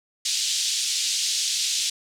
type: band-pass noise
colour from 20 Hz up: pink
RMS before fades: -25 dBFS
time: 0.25-1.9 s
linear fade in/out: 5 ms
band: 3400 to 7800 Hz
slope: 24 dB/octave
effects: none